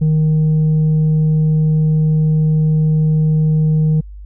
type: tone with tanh clipping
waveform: sine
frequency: 155.56 Hz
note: D#3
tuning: in tune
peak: -11 dBFS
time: 0.01-4.01 s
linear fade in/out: 10 ms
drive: 2 dB
effects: added 50 Hz sine -30 dBFS peak until 4.25 s